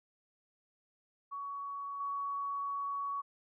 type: tone with level steps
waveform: sine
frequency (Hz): 1123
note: C#6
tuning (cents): +22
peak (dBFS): -38 / -34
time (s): 1.31-3.22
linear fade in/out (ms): 20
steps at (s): 2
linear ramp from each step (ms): 5
effects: none